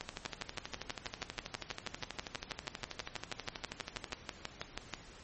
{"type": "two click trains", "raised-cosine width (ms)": 0.2, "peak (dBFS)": [-19, -21], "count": [30, 52], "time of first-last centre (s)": [[0.26, 4.937], [0.01, 4.123]], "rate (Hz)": [6.2, 12.4], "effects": ["pink hiss -54 dBFS RMS until 5.23 s", "MP3 32 kbps"]}